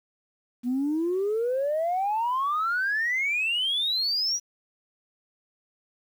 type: exponential sweep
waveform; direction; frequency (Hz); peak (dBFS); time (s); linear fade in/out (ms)
sine; up; 237.6 to 5900; -22; 0.63-4.4; 50
effects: tanh soft clip ceiling -20 dBFS + 9-bit